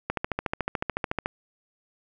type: click train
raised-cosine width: 0.5 ms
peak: -11 dBFS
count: 17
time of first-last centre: 0.1-1.259 s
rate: 13.8 Hz
effects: none